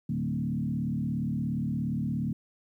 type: tone with frequency modulation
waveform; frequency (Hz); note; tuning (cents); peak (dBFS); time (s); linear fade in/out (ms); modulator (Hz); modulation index
sine; 185; F#3; 0; -27; 0.09-2.33; 5; 37.1; 1.8
effects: 11-bit